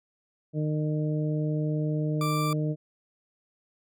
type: harmonic tone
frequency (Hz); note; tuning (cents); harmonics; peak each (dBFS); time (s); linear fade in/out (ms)
152.6; D#3; -33; 1 / 2 / 3 / 4; -26 / -32 / -36 / -38; 0.53-2.76; 50
type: tone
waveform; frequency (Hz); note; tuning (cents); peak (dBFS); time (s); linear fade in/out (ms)
40% pulse; 1174.7; D6; 0; -28; 2.21-2.53; 2
effects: none